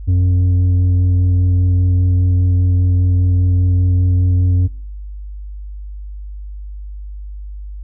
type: tone with tanh clipping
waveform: sine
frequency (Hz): 90.5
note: F#2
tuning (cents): -38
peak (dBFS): -11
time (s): 0.07-4.68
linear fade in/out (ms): 20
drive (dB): 5
effects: noise-tail reverb RT60 0.6 s tail -23 dB re dry + added 50 Hz sine -26 dBFS peak until 7.83 s